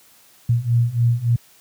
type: beating tone pair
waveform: sine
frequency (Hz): 116.54 / 120.04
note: A#2 / B2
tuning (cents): 0 / -49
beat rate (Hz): 3.5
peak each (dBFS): -19 / -17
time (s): 0.49-1.36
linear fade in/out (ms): 5
effects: white hiss -52 dBFS RMS until 1.6 s + high-pass 60 Hz 12 dB/octave